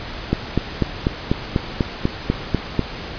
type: click train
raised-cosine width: 3 ms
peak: -3 dBFS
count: 11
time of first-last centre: 0.33-2.793 s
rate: 4.06 Hz
effects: pink hiss -31 dBFS RMS until 3.18 s + resampled to 11025 Hz